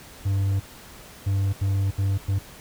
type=tone bursts at uneven times; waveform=triangle; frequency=98 Hz; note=G2; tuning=in tune; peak=-18 dBFS; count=5; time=0.25-0.6 / 1.26-1.53 / 1.61-1.91 / 1.98-2.18 / 2.28-2.39 s; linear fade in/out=10 ms; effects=pink hiss -45 dBFS RMS until 2.6 s